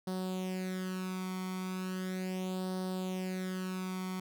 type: tone with flanger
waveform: sawtooth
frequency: 185.8 Hz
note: F#3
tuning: 7 cents sharp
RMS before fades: -37 dBFS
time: 0.07-4.2 s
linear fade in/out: 5 ms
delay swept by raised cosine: 0.21 to 0.9 ms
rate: 0.37 Hz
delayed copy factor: +0.7
effects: none